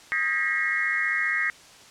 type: tone cluster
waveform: sine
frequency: 1255 / 1607 / 1825 / 1920 / 2148 Hz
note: D#6 / G6 / A#6 / B6 / C7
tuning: +15 / +43 / -37 / -49 / +45 cents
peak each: -34 / -30 / -31 / -26 / -28 dBFS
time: 0.12-1.5 s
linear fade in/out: 0 ms
effects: white hiss -49 dBFS RMS until 1.9 s + low-pass 7000 Hz 12 dB/octave